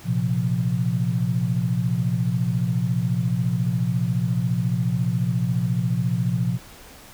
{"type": "chord", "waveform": "sine", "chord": "Bb suspended second", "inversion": "none", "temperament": "equal", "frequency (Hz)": [116.54, 130.81, 174.61], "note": ["Bb2", "C3", "F3"], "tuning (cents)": [0, 0, 0], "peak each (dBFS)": -24, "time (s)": [0.04, 6.59], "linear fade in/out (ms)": 50, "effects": ["pink hiss -45 dBFS RMS until 7.13 s"]}